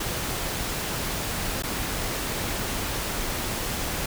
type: noise with dropouts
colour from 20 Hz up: pink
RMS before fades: -29 dBFS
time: 0-4.06 s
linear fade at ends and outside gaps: 5 ms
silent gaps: 1.624-1.634 s
effects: none